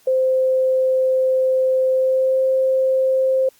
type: tone with pitch glide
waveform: sine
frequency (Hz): 520 to 525.1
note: C5 to C5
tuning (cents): -11 to +6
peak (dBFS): -14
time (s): 0.07-3.49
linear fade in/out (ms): 5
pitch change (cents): +17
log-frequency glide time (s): 1.92-2.41
effects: white hiss -55 dBFS RMS until 3.59 s + Opus 48 kbps